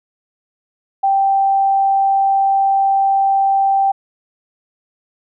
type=tone; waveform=sine; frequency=783 Hz; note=G5; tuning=2 cents flat; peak=-11 dBFS; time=1.03-3.92 s; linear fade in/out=10 ms; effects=none